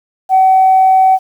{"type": "tone", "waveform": "sine", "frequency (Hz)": 758, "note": "F#5", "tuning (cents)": 42, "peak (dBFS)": -4, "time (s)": [0.29, 1.19], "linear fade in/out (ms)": 50, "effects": ["tanh soft clip ceiling -1 dBFS", "7-bit"]}